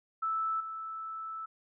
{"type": "tone with level steps", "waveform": "sine", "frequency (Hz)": 1315, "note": "E6", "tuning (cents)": -5, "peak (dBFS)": [-29, -37], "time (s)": [0.22, 1.46], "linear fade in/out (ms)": 10, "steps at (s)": 0.6, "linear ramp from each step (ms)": 5, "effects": []}